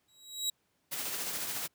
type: tone with exponential growth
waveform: 25% pulse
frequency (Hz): 3859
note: B7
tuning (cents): -41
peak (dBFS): -24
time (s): 0.08-0.5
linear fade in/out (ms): 5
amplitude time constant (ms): 91
type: noise with tremolo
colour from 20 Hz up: white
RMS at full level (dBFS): -35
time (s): 0.91-1.68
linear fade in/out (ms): 20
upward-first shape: sine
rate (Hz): 14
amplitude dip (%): 35
effects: pink hiss -75 dBFS RMS until 1.74 s + high-pass 100 Hz 12 dB/octave